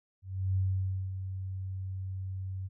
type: tone with ADSR envelope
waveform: sine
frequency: 94.7 Hz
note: F#2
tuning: 41 cents sharp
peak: -25 dBFS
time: 0.22-2.69 s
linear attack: 340 ms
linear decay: 550 ms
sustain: -9 dB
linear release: 30 ms
effects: none